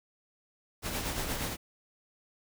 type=noise with tremolo; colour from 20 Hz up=pink; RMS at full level=-32 dBFS; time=0.82-1.57 s; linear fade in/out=50 ms; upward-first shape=triangle; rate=8.5 Hz; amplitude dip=50%; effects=none